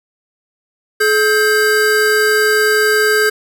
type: tone pair together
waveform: square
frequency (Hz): 426.8 / 1581.9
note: G#4 / G6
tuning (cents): +47 / +15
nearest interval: octave + major seventh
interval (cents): 2268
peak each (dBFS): -14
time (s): 1-3.3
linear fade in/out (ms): 10
effects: none

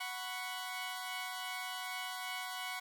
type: chord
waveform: 15% pulse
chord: F# suspended fourth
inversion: none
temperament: equal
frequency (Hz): 740 / 987.8 / 1108.7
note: F#5 / B5 / C#6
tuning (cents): 0 / 0 / 0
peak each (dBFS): -36 / -39 / -38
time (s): 0-2.8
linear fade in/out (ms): 10
effects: none

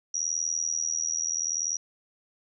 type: tone with amplitude modulation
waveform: sine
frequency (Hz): 5750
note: F8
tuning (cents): +50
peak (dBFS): -22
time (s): 0.14-1.77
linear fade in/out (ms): 5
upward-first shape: sine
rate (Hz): 80.6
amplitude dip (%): 100
effects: none

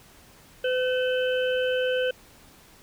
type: harmonic tone with a mistuned harmonic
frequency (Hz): 508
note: B4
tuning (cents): +49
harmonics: 1 / 3 / 5 / 6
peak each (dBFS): -23 / -31 / -37 / -34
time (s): 0.64-2.11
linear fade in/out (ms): 5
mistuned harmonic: 5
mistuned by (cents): +45
effects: pink hiss -53 dBFS RMS until 2.82 s

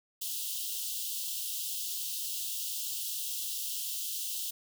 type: high-pass noise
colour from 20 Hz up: white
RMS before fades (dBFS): -36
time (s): 0.21-4.51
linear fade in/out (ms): 10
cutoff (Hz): 2800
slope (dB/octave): 96
effects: none

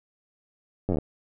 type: slowing click train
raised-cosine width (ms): 2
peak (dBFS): -13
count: 9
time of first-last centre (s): 0.89-0.985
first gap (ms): 10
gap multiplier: 1.05
effects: none

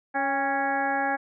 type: harmonic tone with a mistuned harmonic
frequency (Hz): 277.2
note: C#4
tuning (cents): 0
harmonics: 1 / 2 / 3 / 4 / 5 / 6 / 7 / 8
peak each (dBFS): -33 / -33 / -26 / -39 / -36 / -29 / -39 / -40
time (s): 0.14-1.17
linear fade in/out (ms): 20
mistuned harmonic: 3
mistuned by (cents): -39
effects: none

